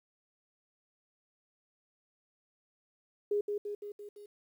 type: tone with echo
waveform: sine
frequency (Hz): 412.3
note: G#4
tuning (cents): -13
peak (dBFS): -27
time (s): 3.31-3.41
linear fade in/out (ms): 5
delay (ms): 170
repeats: 5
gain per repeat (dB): -4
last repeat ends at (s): 4.26
effects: 11-bit